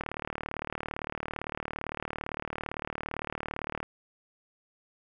click train, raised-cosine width 0.5 ms, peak -18 dBFS, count 145, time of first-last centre 0.01-3.83 s, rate 37.7 Hz, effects none

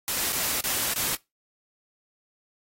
white noise with dropouts, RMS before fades -27 dBFS, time 0.08-1.15 s, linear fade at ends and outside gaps 0 ms, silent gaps 0.322-0.33 / 0.606-0.64 / 0.937-0.96 s, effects noise-tail reverb RT60 0.2 s tail -21 dB re dry + AAC 48 kbps

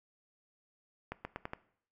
accelerating click train, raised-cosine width 0.5 ms, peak -23 dBFS, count 5, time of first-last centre 1.12-1.534 s, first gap 130 ms, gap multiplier 0.85, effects noise-tail reverb RT60 0.6 s tail -18 dB re dry

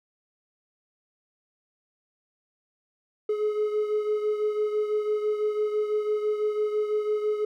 triangle beating tone pair, 422.7 / 428.7 Hz, G#4 / A4, +31 / -45 cents, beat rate 6 Hz, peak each -22 / -29 dBFS, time 3.29-7.45 s, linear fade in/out 5 ms, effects tanh soft clip ceiling -15 dBFS

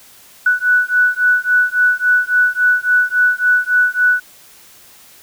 sine beating tone pair, 1480 / 1483.6 Hz, F#6 / F#6, 0 / +4 cents, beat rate 3.6 Hz, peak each -14 dBFS, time 0.46-4.2 s, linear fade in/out 5 ms, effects white hiss -44 dBFS RMS until 5.22 s

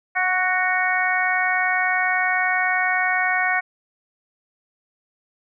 harmonic tone with a mistuned harmonic, 370 Hz, F#4, in tune, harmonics 2 / 3 / 4 / 5 / 6, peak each -24 / -29 / -24 / -23 / -24 dBFS, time 0.15-3.61 s, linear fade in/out 20 ms, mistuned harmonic 2, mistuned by -15 cents, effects none

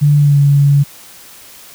sine tone with pitch glide, 146.2 to 142.04 Hz, D3 to C#3, -7 to +43 cents, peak -6 dBFS, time 0.01-0.84 s, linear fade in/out 20 ms, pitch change -50 cents, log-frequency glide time 0.19-0.39 s, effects white hiss -38 dBFS RMS until 1.74 s

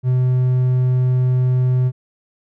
triangle tone, 127 Hz, B2, 49 cents sharp, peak -11 dBFS, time 0.03-1.92 s, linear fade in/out 50 ms, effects none

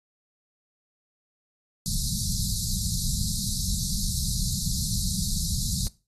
pink band-stop noise, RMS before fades -27 dBFS, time 1.86-5.87 s, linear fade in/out 0 ms, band 210 to 3900 Hz, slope 96 dB/octave, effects noise-tail reverb RT60 0.3 s tail -20 dB re dry + AAC 32 kbps

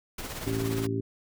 pink noise with tremolo, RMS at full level -35 dBFS, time 0.18-0.87 s, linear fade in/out 5 ms, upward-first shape sine, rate 17 Hz, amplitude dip 50%
harmonic tone, 55.7 Hz, A1, 22 cents sharp, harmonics 2 / 3 / 4 / 5 / 6 / 7, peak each -31 / -40 / -39 / -32 / -43 / -32 dBFS, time 0.46-1.01 s, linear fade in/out 10 ms
effects none

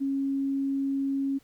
sine tone, 273.9 Hz, C#4, 21 cents flat, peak -25 dBFS, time 0-1.39 s, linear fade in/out 20 ms, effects pink hiss -63 dBFS RMS until 1.43 s

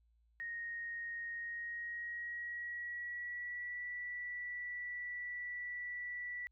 sine tone with pitch glide, 1864.7 to 1957.4 Hz, A#6 to B6, 0 to -16 cents, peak -40 dBFS, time 0.4-6.47 s, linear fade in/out 0 ms, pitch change +84 cents, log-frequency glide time 1.33-3.84 s, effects added 57 Hz sine -69 dBFS peak until 6.51 s

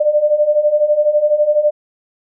sine beating tone pair, 590 / 602 Hz, D5 / D5, +8 / +43 cents, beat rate 12 Hz, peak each -16 / -12 dBFS, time 0-1.71 s, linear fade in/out 10 ms, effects none

